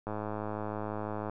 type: click train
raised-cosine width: 1 ms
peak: -22 dBFS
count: 131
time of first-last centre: 0.07-1.296 s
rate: 106 Hz
effects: none